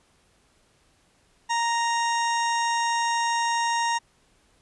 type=harmonic tone; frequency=932.3 Hz; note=A#5; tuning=in tune; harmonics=1 / 2 / 3 / 4 / 6 / 7 / 8 / 9 / 10; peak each=-23 / -30 / -36 / -36 / -35 / -38 / -43 / -47 / -48 dBFS; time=1.49-3.99 s; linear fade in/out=20 ms; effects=pink hiss -63 dBFS RMS until 4.61 s + resampled to 24000 Hz